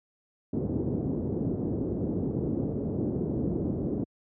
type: low-pass noise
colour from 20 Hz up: white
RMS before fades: -29 dBFS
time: 0.53-4.04 s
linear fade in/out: 5 ms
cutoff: 380 Hz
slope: 24 dB/octave
effects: high-pass 80 Hz 12 dB/octave